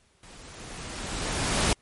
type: noise with level ramp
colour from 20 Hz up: pink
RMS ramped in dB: -49 to -22 dBFS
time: 0.23-1.73 s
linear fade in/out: 2 ms
effects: pink hiss -64 dBFS RMS until 1.81 s + MP3 48 kbps